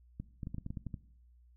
clicks, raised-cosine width 5 ms, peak -27 dBFS, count 10, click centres 0.2 / 0.432 / 0.471 / 0.545 / 0.583 / 0.664 / 0.705 / 0.772 / 0.867 / 0.942 s, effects noise-tail reverb RT60 0.7 s tail -19 dB re dry + added 60 Hz sine -59 dBFS peak until 1.56 s

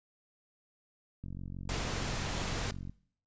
click train, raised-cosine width 5 ms, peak -30 dBFS, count 77, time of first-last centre 1.24-2.896 s, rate 45.9 Hz
pink noise, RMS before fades -36 dBFS, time 1.69-2.71 s, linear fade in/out 2 ms
effects noise-tail reverb RT60 0.6 s tail -22 dB re dry + resampled to 16000 Hz

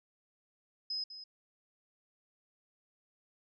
sine tone with echo, 5070 Hz, D#8, 32 cents sharp, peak -34 dBFS, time 0.9-1.04 s, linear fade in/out 5 ms, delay 200 ms, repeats 1, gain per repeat -11 dB, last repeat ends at 1.24 s, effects none

